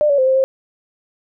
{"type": "tone with pitch steps", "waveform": "sine", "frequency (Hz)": [598, 566, 520, 526, 531], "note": ["D5", "C#5", "C5", "C5", "C5"], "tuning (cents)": [31, 36, -11, 9, 25], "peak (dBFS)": -11, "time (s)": [0.01, 0.44], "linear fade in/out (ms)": 0, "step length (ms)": 86, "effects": []}